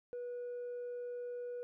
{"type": "tone with tanh clipping", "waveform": "triangle", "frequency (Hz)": 487.1, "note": "B4", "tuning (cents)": -24, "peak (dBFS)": -40, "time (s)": [0.13, 1.63], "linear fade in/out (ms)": 0, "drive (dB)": 6, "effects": []}